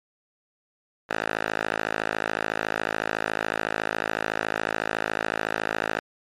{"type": "tone with band-pass filter", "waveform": "5% pulse", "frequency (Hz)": 53.9, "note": "A1", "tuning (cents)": -35, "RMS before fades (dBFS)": -28, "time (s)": [1.09, 6], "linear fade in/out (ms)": 10, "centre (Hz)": 1400, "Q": 1.2, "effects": ["MP3 64 kbps"]}